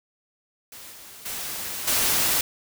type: noise with level steps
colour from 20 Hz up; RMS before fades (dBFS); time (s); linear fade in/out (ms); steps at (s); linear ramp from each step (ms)
white; -42 / -44 / -32 / -22; 0.72-2.41; 2; 0.91 / 1.25 / 1.87; 10
effects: none